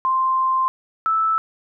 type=tone pair in turn; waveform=sine; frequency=1046.5 / 1314.2 Hz; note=C6 / E6; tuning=0 / -6 cents; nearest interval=major third; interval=394 cents; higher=second; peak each=-16 dBFS; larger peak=neither; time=0.05-0.68 / 1.06-1.38 s; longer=first; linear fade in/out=0 ms; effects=none